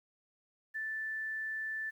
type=tone; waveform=sine; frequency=1760 Hz; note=A6; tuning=in tune; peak=-35 dBFS; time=0.74-1.91 s; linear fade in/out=20 ms; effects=11-bit